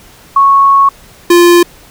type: tone pair in turn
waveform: sine / square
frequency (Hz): 1104 / 347.7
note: C#6 / F4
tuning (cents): -7 / -8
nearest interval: octave + minor sixth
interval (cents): 2001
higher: first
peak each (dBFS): -3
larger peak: neither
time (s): 0.36-0.89 / 1.3-1.63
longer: first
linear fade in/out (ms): 5
effects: pink hiss -39 dBFS RMS until 1.9 s